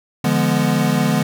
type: chord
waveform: square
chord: D diminished seventh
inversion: none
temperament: equal with one note detuned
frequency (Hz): 146.83 / 171.32 / 207.7 / 246.9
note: D3 / F3 / Ab3 / Cb4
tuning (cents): 0 / -33 / 0 / 0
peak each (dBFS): -21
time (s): 0.24-1.23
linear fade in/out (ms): 5
effects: none